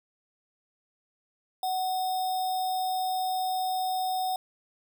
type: tone with sample-and-hold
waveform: sine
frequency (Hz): 745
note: F#5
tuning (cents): +12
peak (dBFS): -26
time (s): 1.63-4.36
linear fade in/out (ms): 2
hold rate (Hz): 4410
effects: none